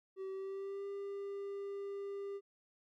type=tone with pitch glide; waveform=triangle; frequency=383.3 to 398.7 Hz; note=G4 to G4; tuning=-39 to +29 cents; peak=-38 dBFS; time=0.16-2.41 s; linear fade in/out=50 ms; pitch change=+68 cents; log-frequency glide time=0.31-0.86 s; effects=none